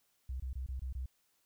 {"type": "tone bursts", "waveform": "sine", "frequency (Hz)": 64.5, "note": "C2", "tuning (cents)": -24, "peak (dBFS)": -36, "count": 6, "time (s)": [0.29, 1.06], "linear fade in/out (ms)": 5, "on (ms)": 110, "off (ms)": 22, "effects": ["white hiss -75 dBFS RMS until 1.45 s"]}